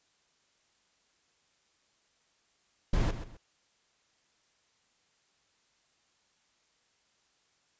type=noise with echo; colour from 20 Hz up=brown; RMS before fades=-26 dBFS; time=2.93-3.11 s; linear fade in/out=5 ms; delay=130 ms; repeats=2; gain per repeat=-11 dB; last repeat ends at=3.37 s; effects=white hiss -71 dBFS RMS until 7.79 s + resampled to 16000 Hz